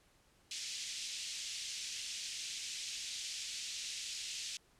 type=band-pass noise; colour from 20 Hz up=white; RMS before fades=-43 dBFS; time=0.51-4.57 s; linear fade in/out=2 ms; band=2500 to 7100 Hz; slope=24 dB/octave; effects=pink hiss -69 dBFS RMS until 4.79 s + low-pass 11000 Hz 12 dB/octave